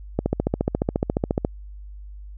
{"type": "click train", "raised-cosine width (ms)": 2, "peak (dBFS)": -7, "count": 19, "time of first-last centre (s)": [0.19, 1.449], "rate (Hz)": 14.3, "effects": ["added 50 Hz sine -36 dBFS peak until 2.37 s"]}